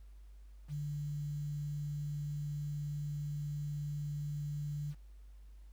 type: tone with quantisation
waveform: sine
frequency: 146.83 Hz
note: D3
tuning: in tune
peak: -36 dBFS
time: 0.68-4.95 s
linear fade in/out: 50 ms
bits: 10
effects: added 50 Hz sine -51 dBFS peak until 5.72 s + pink hiss -74 dBFS RMS until 5.72 s